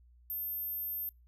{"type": "tone", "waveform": "sine", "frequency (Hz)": 13290, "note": "G#9", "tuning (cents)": 0, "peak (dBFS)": -35, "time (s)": [0.3, 1.09], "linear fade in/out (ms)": 0, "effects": ["noise-tail reverb RT60 0.3 s tail -26 dB re dry", "added 60 Hz sine -58 dBFS peak until 1.27 s"]}